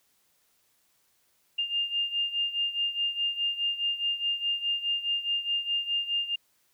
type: beating tone pair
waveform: sine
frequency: 2807 / 2811.8 Hz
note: F7 / F7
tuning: +8 / +11 cents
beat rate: 4.8 Hz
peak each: -28 / -32 dBFS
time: 1.58-6.36 s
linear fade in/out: 10 ms
effects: white hiss -69 dBFS RMS until 6.73 s